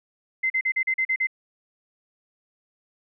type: tone bursts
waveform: sine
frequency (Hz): 2068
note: C7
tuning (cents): -21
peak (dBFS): -20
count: 8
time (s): 0.43-1.271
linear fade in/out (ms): 10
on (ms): 71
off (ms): 39
effects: none